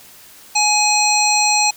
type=harmonic tone; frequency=840 Hz; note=G#5; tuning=19 cents sharp; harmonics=1 / 3 / 5 / 7 / 9; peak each=-17 / -19 / -19 / -21 / -20 dBFS; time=0.55-1.71 s; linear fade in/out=10 ms; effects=white hiss -43 dBFS RMS until 1.76 s